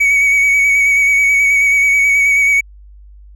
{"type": "tone with vibrato", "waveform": "triangle", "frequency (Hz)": 2251, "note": "C#7", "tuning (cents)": 26, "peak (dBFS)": -7, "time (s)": [0, 2.61], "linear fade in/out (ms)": 10, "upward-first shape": "square", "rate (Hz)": 9.3, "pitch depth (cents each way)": 21, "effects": ["added 50 Hz sine -36 dBFS peak until 3.35 s"]}